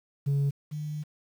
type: tone pair in turn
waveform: sine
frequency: 140.7 / 150.8 Hz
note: C#3 / D3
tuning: +26 / +46 cents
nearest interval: minor second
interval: 120 cents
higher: second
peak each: -20 / -31 dBFS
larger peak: first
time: 0.26-0.51 / 0.71-1.04 s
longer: second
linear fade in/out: 20 ms
effects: tanh soft clip ceiling -22 dBFS + 9-bit